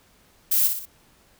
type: noise with echo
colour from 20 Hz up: violet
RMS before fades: -20 dBFS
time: 0.51-0.68 s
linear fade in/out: 10 ms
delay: 59 ms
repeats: 3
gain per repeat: -6 dB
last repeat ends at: 0.857 s
effects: pink hiss -58 dBFS RMS until 1.39 s